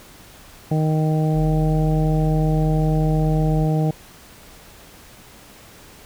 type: harmonic tone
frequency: 155.8 Hz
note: D#3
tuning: 3 cents sharp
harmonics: 1 / 2 / 3 / 4 / 5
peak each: -17 / -26 / -28 / -30 / -30 dBFS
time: 0.71-3.91 s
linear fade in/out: 5 ms
type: tone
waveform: triangle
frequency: 44.24 Hz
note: F1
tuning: 23 cents sharp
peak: -21 dBFS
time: 1.33-3.68 s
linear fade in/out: 50 ms
effects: pink hiss -45 dBFS RMS until 6.05 s